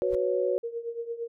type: chord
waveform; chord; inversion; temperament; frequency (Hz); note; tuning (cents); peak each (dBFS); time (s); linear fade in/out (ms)
sine; F# suspended fourth; none; equal; 370 / 493.9 / 554.4; F#4 / B4 / C#5; 0 / 0 / 0; -28; 0.02-0.58; 0
type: noise with exponential growth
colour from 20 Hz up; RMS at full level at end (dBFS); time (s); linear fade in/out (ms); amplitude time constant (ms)
brown; -35; 0.04-0.15; 2; 22
type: tone with tremolo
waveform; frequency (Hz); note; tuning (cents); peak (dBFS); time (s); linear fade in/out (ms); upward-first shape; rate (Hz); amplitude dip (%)
sine; 466.2; A#4; 0; -28; 0.63-1.28; 10; triangle; 8.8; 85
effects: none